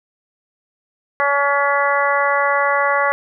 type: harmonic tone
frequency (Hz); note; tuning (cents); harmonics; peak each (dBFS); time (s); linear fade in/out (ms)
282.8; C#4; +35; 2 / 3 / 4 / 5 / 6 / 7; -20 / -22 / -19 / -23 / -23 / -22; 1.2-3.12; 0
effects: none